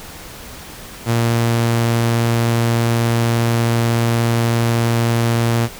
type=tone; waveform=sawtooth; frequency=116.54 Hz; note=A#2; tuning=in tune; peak=-10 dBFS; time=1.05-5.69 s; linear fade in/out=50 ms; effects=pink hiss -35 dBFS RMS until 5.79 s